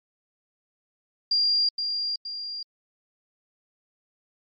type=tone with echo; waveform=sine; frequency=4784 Hz; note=D8; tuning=31 cents sharp; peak=-19 dBFS; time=1.31-1.69 s; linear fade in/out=5 ms; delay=470 ms; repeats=2; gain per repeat=-6 dB; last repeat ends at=2.63 s; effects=MP3 32 kbps